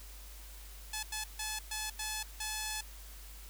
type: tone bursts at uneven times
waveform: 5% pulse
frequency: 861 Hz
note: A5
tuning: 38 cents flat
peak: -24 dBFS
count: 6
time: 0.93-1.03 / 1.12-1.24 / 1.39-1.59 / 1.71-1.9 / 1.99-2.23 / 2.4-2.81 s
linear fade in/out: 5 ms
effects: added 50 Hz sine -48 dBFS peak until 3.49 s + white hiss -54 dBFS RMS until 3.49 s